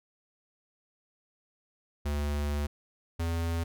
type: tone pair in turn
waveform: square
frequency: 73 / 83.5 Hz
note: D2 / E2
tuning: -10 / +23 cents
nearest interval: major second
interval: 233 cents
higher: second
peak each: -29 / -29 dBFS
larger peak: neither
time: 2.05-2.67 / 3.19-3.64 s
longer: first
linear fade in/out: 10 ms
effects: none